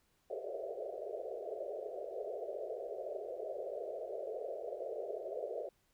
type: band-pass noise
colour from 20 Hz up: white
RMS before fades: -42 dBFS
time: 0.3-5.69 s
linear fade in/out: 5 ms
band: 380 to 670 Hz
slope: 96 dB/octave
effects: pink hiss -75 dBFS RMS until 5.93 s